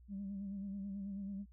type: tone with vibrato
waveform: sine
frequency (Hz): 197.7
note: G3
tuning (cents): +15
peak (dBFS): -39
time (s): 0.08-1.46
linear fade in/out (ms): 50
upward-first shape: sine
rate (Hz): 9.2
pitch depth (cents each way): 47
effects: tanh soft clip ceiling -36 dBFS + added 60 Hz sine -57 dBFS peak until 1.52 s